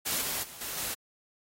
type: noise with level steps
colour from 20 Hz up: white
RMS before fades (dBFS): -30 / -33 / -46 / -37 / -34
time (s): 0.05-0.95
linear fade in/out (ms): 20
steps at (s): 0.21 / 0.43 / 0.61 / 0.77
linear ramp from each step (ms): 5
effects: AAC 48 kbps